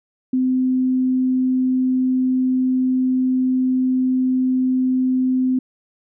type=tone; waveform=sine; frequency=256.9 Hz; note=C4; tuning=32 cents flat; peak=-15 dBFS; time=0.33-5.59 s; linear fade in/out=5 ms; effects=none